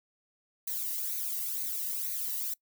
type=noise with flanger; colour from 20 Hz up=violet; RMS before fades=-34 dBFS; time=0.67-2.54 s; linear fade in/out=5 ms; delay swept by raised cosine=0.47 to 1.06 ms; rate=2.1 Hz; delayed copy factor=+0.7; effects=noise-tail reverb RT60 0.1 s tail -23 dB re dry